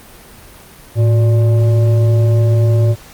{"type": "tone with frequency modulation", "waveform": "sine", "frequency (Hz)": 110, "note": "A2", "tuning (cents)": 0, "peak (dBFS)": -8, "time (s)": [0.95, 2.96], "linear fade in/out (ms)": 50, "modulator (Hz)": 474, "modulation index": 0.38, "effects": ["pink hiss -39 dBFS RMS until 3.13 s", "Opus 32 kbps"]}